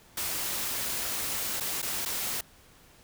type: noise with dropouts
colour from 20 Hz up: white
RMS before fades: -32 dBFS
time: 0.17-2.41 s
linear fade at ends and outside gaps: 5 ms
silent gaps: 1.601-1.606 / 1.818-1.826 / 2.052-2.058 s
effects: pink hiss -57 dBFS RMS until 3.03 s